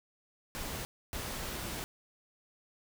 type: noise bursts at uneven times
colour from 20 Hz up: pink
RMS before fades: -39 dBFS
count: 2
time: 0.55-0.85 / 1.13-1.84 s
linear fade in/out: 0 ms
effects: none